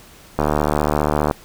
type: click train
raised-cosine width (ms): 1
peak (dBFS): -3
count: 70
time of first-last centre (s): 0.39-1.311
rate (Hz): 74.9
effects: pink hiss -45 dBFS RMS until 1.44 s